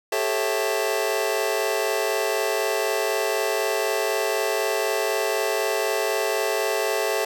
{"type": "chord", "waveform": "sawtooth", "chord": "A dominant seventh", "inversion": "third", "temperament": "just", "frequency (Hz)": [396, 440, 550, 660], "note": ["G4", "A4", "C#5", "E5"], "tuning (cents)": [18, 0, -14, 2], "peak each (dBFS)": [-24, -22, -25, -23], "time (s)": [0.12, 7.25], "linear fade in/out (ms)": 5, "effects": []}